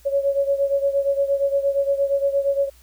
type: beating tone pair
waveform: sine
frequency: 554.4 / 563 Hz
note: C#5 / C#5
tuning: 0 / +27 cents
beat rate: 8.6 Hz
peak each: -19 / -23 dBFS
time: 0.05-2.7 s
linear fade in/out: 20 ms
effects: added 60 Hz sine -50 dBFS peak until 2.82 s + white hiss -55 dBFS RMS until 2.82 s